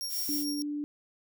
sawtooth tone with tremolo, 5570 Hz, F8, 5 cents flat, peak -29 dBFS, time 0.01-0.62 s, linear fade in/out 0 ms, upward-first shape triangle, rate 6.8 Hz, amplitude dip 60%
violet noise, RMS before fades -35 dBFS, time 0.08-0.46 s, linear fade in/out 50 ms
sine tone, 293.7 Hz, D4, in tune, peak -31 dBFS, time 0.29-0.84 s, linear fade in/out 0 ms
effects none

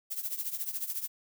violet noise with tremolo, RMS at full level -32 dBFS, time 0.1-1.08 s, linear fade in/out 20 ms, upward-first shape triangle, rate 14 Hz, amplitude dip 85%, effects none

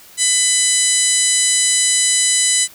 harmonic tone, 1000 Hz, B5, 21 cents sharp, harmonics 2 / 3 / 4 / 5 / 6 / 7 / 8 / 9 / 10, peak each -23 / -25 / -21 / -27 / -24 / -20 / -17 / -28 / -20 dBFS, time 0.17-2.68 s, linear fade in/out 50 ms, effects white hiss -43 dBFS RMS until 2.74 s

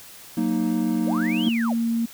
triangle chord, D# minor, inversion first, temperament equal, 185 / 233.1 / 311.1 Hz, F#3 / A#3 / D#4, 0 / 0 / 0 cents, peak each -25 / -21 / -23 dBFS, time 0.37-1.49 s, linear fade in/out 5 ms
sine linear two-way sweep, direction up then down, 402.1 to 3322 to 417.2 Hz, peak -28 dBFS, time 1.06-1.74 s, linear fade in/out 20 ms, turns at 1.46 s
sine tone, 230.6 Hz, A#3, 19 cents flat, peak -20 dBFS, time 1.46-2.06 s, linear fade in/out 10 ms
effects white hiss -44 dBFS RMS until 2.13 s

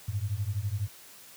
sine beating tone pair, 96 / 108 Hz, G2 / A2, -36 / -32 cents, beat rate 12 Hz, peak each -31 dBFS, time 0.08-0.88 s, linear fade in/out 5 ms, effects white hiss -51 dBFS RMS until 1.36 s + high-pass 60 Hz 12 dB/octave

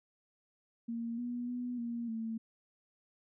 sine tone with pitch steps, 232 / 242.5 / 245.8 / 235.2 / 224.7 Hz, A#3 / B3 / B3 / A#3 / A3, -8 / -31 / -8 / +16 / +37 cents, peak -35 dBFS, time 0.88-2.38 s, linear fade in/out 10 ms, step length 300 ms, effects none

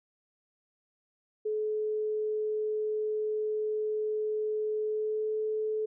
sine tone with pitch glide, 428.6 to 432.3 Hz, A4 to A4, -45 to -31 cents, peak -28 dBFS, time 1.45-5.86 s, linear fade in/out 10 ms, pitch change +14 cents, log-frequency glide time 4.84-5.35 s, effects none

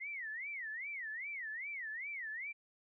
sine tone with vibrato, 2010 Hz, B6, 30 cents sharp, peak -40 dBFS, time 0-2.53 s, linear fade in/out 20 ms, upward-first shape sine, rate 2.5 Hz, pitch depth 270 cents each way, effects none

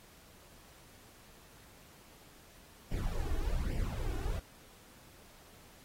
brown noise with flanger, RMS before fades -34 dBFS, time 2.91-4.4 s, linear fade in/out 10 ms, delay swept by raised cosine 0.38 to 2.78 ms, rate 1.2 Hz, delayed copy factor +0.95, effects pink hiss -59 dBFS RMS until 5.84 s + AAC 48 kbps

